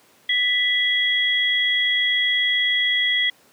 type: tone pair together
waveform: sine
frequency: 1975.5 / 3316 Hz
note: B6 / G#7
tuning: 0 / -3 cents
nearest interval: major sixth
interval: 897 cents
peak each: -20 dBFS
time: 0.29-3.3 s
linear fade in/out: 5 ms
effects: pink hiss -55 dBFS RMS until 3.52 s + high-pass 200 Hz 12 dB/octave